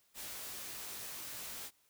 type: noise with comb filter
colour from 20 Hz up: white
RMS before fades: -45 dBFS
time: 0.14-1.71 s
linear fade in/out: 50 ms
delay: 18 ms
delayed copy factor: +0.5
effects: white hiss -72 dBFS RMS until 1.89 s